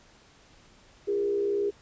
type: tone with frequency modulation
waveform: sine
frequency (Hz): 404.8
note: G#4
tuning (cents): -44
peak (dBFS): -24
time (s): 1.07-1.71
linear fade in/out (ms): 20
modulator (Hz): 62.2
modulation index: 0.55
effects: pink hiss -57 dBFS RMS until 1.81 s + resampled to 16000 Hz